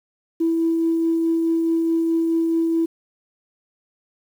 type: tone with tremolo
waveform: sine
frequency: 329.6 Hz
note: E4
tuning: in tune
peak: -15 dBFS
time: 0.4-2.86 s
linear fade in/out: 10 ms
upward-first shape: triangle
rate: 4.7 Hz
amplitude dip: 25%
effects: tanh soft clip ceiling -11 dBFS + 8-bit